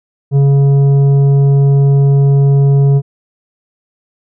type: tone with tanh clipping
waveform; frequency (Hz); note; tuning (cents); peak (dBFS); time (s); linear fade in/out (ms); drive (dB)
sine; 139.4; C#3; +10; -7; 0.31-3.02; 50; 8
effects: none